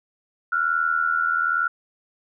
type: tone pair together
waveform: sine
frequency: 1363 / 1444 Hz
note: F6 / F#6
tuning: -43 / -43 cents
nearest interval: minor second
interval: 100 cents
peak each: -22 dBFS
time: 0.52-1.68 s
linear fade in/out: 5 ms
effects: none